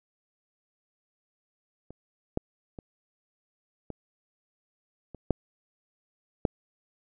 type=clicks; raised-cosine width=2 ms; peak=-30 / -13 / -27 / -23 / -28 / -9 / -9 dBFS; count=7; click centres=1.906 / 2.374 / 2.788 / 3.903 / 5.147 / 5.307 / 6.452 s; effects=none